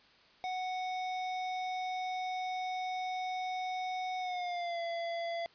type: tone with pitch glide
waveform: square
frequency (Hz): 740 to 678.6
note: F#5 to F5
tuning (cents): 0 to -50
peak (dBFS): -35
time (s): 0.44-5.46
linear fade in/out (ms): 0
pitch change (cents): -150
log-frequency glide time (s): 4.19-4.81
effects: white hiss -62 dBFS RMS until 5.54 s + resampled to 11025 Hz